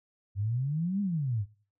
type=exponential two-way sweep; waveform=sine; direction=up then down; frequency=95.4 to 207.7 to 95.4 Hz; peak=-27 dBFS; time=0.35-1.46 s; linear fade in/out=50 ms; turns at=1.01 s; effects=noise-tail reverb RT60 0.4 s tail -20 dB re dry